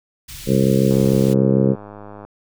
pink band-stop noise, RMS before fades -34 dBFS, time 0.28-1.34 s, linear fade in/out 10 ms, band 110 to 2700 Hz, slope 12 dB/octave
harmonic tone, 66.7 Hz, C2, 34 cents sharp, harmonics 2 / 3 / 4 / 5 / 6 / 7 / 8, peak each -18 / -17 / -23 / -23 / -22 / -22 / -24 dBFS, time 0.46-1.76 s, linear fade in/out 50 ms
click train, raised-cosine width 1 ms, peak -23 dBFS, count 139, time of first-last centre 0.91-2.25 s, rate 103 Hz
effects none

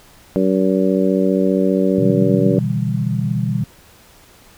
harmonic tone, 95 Hz, F#2, 46 cents sharp, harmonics 2 / 3 / 4 / 5 / 6, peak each -17 / -19 / -20 / -21 / -22 dBFS, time 0.36-2.59 s, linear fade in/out 0 ms
sine chord, E minor seventh, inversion second, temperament just, 123.61 / 148.33 / 164.81 / 197.78 Hz, B2 / D3 / E3 / G3, +2 / +18 / 0 / +16 cents, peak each -20 / -24 / -23 / -22 dBFS, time 1.98-3.64 s, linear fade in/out 5 ms
effects pink hiss -47 dBFS RMS until 4.57 s

